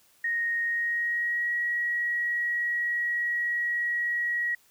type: tone with pitch glide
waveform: sine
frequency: 1864.7 to 1908.3 Hz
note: A#6 to A#6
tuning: 0 to +40 cents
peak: -25 dBFS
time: 0.24-4.55 s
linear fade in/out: 5 ms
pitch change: +40 cents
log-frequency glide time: 0.65-1.52 s
effects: white hiss -62 dBFS RMS until 4.7 s